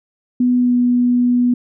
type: tone with pitch glide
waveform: sine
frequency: 247.6 to 245 Hz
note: B3 to B3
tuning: +5 to -14 cents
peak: -11 dBFS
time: 0.4-1.54 s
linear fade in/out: 5 ms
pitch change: -19 cents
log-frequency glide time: 0.58-0.73 s
effects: none